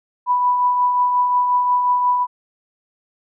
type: tone with tremolo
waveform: sine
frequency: 987.8 Hz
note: B5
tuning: in tune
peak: -12 dBFS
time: 0.26-2.27 s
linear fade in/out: 50 ms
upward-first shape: triangle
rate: 5.6 Hz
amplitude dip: 40%
effects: none